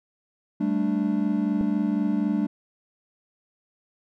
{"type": "chord", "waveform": "triangle", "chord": "G suspended second", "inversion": "none", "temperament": "equal", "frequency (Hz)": [196, 220, 293.7], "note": ["G3", "A3", "D4"], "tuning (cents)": [0, 0, 0], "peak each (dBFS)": -24, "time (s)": [0.6, 2.47], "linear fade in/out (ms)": 10}
{"type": "click", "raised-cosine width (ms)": 2, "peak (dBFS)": -18, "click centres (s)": 1.611}
{"effects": []}